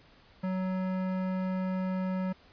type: tone with hard clipping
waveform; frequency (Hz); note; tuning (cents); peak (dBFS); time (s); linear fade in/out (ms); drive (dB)
sine; 186.5; F#3; +14; -31; 0.43-2.33; 10; 16
effects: pink hiss -59 dBFS RMS until 2.52 s + resampled to 11025 Hz